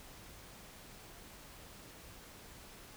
silence, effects pink hiss -54 dBFS RMS until 2.96 s

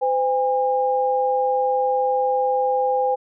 sine tone pair together, 511 / 811.2 Hz, C5 / G#5, -41 / -41 cents, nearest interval minor sixth, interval 800 cents, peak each -20 dBFS, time 0.01-3.16 s, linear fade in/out 20 ms, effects none

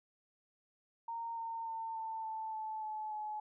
sine tone with pitch steps, 923 / 912.4 / 901.9 / 891.6 / 881.3 / 871.2 / 861.2 / 851.3 Hz, A#5 / A#5 / A5 / A5 / A5 / A5 / A5 / G#5, -17 / -37 / +43 / +23 / +3 / -17 / -37 / +43 cents, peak -38 dBFS, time 1.08-3.4 s, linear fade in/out 5 ms, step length 290 ms, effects none

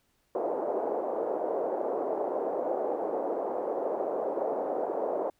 pink band-pass noise, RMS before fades -31 dBFS, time 0.35-5.3 s, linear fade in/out 2 ms, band 410 to 700 Hz, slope 24 dB/octave, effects pink hiss -72 dBFS RMS until 5.39 s

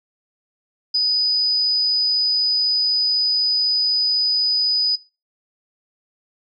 sine tone, 4978 Hz, D#8, in tune, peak -15 dBFS, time 0.94-4.96 s, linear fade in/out 10 ms, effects noise-tail reverb RT60 0.3 s tail -21 dB re dry

